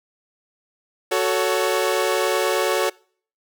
sawtooth chord, F# minor, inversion none, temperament equal with one note detuned, 370 / 440 / 559.2 Hz, F#4 / A4 / C#5, 0 / 0 / +15 cents, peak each -19 dBFS, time 1.11-2.9 s, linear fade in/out 10 ms, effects noise-tail reverb RT60 0.5 s tail -25 dB re dry

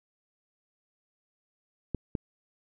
clicks, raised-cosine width 3 ms, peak -17 dBFS, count 2, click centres 1.947 / 2.152 s, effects none

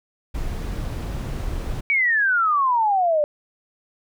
brown noise, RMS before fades -27 dBFS, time 0.34-1.81 s, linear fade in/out 10 ms
sine exponential sweep, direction down, 2291 to 580 Hz, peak -16 dBFS, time 1.9-3.24 s, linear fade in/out 0 ms
effects none

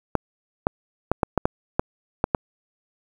clicks, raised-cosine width 1 ms, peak -4 dBFS, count 9, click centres 0.153 / 0.669 / 1.116 / 1.232 / 1.377 / 1.455 / 1.795 / 2.241 / 2.348 s, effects 7-bit

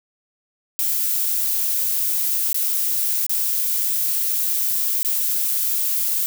violet noise with dropouts, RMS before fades -21 dBFS, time 0.79-6.26 s, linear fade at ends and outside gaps 0 ms, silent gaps 2.529-2.544 / 3.265-3.295 / 5.03-5.048 s, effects none

